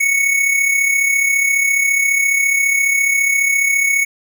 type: tone with amplitude modulation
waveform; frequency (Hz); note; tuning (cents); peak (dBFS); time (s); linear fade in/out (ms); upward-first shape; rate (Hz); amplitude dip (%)
square; 2217; C#7; 0; -11; 0-4.05; 10; sine; 34.6; 50
effects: none